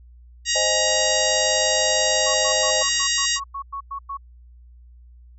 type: harmonic tone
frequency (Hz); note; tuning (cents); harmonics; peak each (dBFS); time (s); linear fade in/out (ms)
946; A#5; +25; 2 / 3 / 4 / 5 / 6 / 7 / 8; -27 / -27 / -27 / -27 / -27 / -27 / -27; 0.45-3.4; 50
type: chord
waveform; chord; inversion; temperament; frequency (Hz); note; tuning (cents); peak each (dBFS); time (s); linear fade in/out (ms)
sine; Ab major; first; equal; 523.3 / 622.3 / 830.6; C5 / Eb5 / Ab5; 0 / 0 / 0; -26 / -24 / -29; 0.55-2.83; 10
type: click train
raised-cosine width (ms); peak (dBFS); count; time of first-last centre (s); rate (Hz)
0.3; -29; 276; 0.88-3.028; 128
type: tone bursts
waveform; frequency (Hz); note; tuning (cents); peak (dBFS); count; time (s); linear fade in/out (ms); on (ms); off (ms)
sine; 1108.7; C#6; 0; -27; 11; 2.26-4.173; 10; 83; 100
effects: added 60 Hz sine -44 dBFS peak until 5.38 s